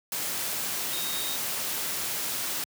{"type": "tone in noise", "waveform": "sine", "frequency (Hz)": 3729, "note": "A#7", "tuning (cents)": 0, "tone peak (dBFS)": -35, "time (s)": [0.93, 1.36], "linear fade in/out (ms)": 2, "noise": "white", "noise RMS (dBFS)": -31, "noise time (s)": [0.12, 2.64], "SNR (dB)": -7, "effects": ["high-pass 100 Hz 12 dB/octave"]}